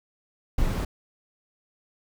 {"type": "noise", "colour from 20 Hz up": "brown", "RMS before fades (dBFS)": -24, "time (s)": [0.58, 0.85], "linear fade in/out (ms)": 5, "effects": []}